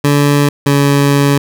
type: tone pair in turn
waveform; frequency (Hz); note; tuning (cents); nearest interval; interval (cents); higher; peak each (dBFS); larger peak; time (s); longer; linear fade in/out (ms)
20% pulse; 144 / 141.53; D3 / C#3; -34 / +36; unison; 30; first; -3; neither; 0.04-0.49 / 0.66-1.38; second; 5
effects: none